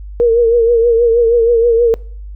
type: tone with vibrato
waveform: sine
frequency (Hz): 466.2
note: A#4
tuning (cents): 0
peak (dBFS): -7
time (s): 0.2-1.94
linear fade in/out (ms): 0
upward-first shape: triangle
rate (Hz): 6.3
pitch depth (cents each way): 68
effects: noise-tail reverb RT60 0.5 s tail -23 dB re dry + added 50 Hz sine -26 dBFS peak until 2.35 s